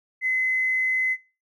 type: tone with tanh clipping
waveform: triangle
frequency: 2039 Hz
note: C7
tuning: 45 cents flat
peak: -20 dBFS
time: 0.21-1.17 s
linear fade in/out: 50 ms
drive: 3 dB
effects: noise-tail reverb RT60 0.3 s tail -20 dB re dry

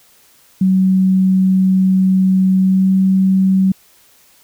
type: tone with pitch glide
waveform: sine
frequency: 188.4 to 190.15 Hz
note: F#3 to F#3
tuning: +32 to +48 cents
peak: -9 dBFS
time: 0.61-3.72 s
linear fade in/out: 5 ms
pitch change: +16 cents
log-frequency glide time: 2.58-2.92 s
effects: white hiss -50 dBFS RMS until 4.43 s

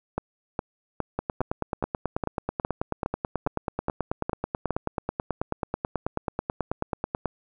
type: two click trains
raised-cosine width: 1 ms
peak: -12 / -12 dBFS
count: 57 / 12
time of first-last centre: 1.19-7.257 / 0.18-4.707 s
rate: 9.23 / 2.43 Hz
effects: none

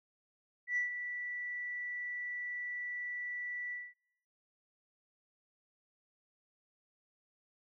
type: tone with ADSR envelope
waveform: sine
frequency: 1962 Hz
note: B6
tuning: 12 cents flat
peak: -28 dBFS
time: 0.67-3.94 s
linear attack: 96 ms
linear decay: 130 ms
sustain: -9 dB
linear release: 220 ms
effects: noise-tail reverb RT60 0.8 s tail -21 dB re dry + tanh soft clip ceiling -25 dBFS

